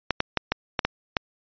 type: clicks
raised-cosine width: 0.3 ms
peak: -5 dBFS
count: 7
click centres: 0.107 / 0.204 / 0.373 / 0.52 / 0.792 / 0.85 / 1.168 s
effects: resampled to 11025 Hz